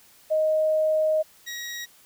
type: tone pair in turn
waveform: sine / 20% pulse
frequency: 624 / 1902 Hz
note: D#5 / A#6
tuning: +5 / +34 cents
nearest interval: octave + perfect fifth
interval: 1929 cents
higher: second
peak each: -19 / -27 dBFS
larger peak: first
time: 0.3-1.23 / 1.46-1.86 s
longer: first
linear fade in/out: 20 ms
effects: white hiss -55 dBFS RMS until 2.05 s